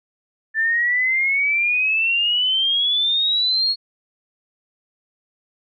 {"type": "exponential sweep", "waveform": "sine", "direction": "up", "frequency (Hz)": [1760, 4343], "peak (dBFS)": -16, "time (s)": [0.54, 3.76], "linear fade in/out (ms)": 50, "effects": []}